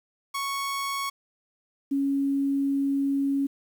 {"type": "tone pair in turn", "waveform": ["sawtooth", "sine"], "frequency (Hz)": [1108, 277], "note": ["C#6", "C#4"], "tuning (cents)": [-1, -1], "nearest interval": "2 octaves", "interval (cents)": 2400, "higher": "first", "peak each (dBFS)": [-24, -22], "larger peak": "second", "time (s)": [[0.34, 1.1], [1.91, 3.47]], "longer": "second", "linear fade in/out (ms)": 10, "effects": ["9-bit"]}